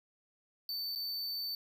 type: tone with dropouts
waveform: square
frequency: 4543 Hz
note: C#8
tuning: 42 cents sharp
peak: -36 dBFS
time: 0.69-1.55 s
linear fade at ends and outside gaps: 1 ms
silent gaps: 0.951-0.958 s
effects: none